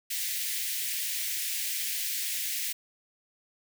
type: high-pass noise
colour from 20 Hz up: white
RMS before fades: -32 dBFS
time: 0.1-2.73 s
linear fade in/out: 10 ms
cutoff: 1800 Hz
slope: 48 dB/octave
effects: none